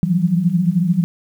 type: tone cluster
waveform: sine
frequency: 165.5 / 174.7 / 188.3 Hz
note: E3 / F3 / F#3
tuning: +7 / +1 / +31 cents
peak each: -18 dBFS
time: 0.03-1.04 s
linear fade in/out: 0 ms
effects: 8-bit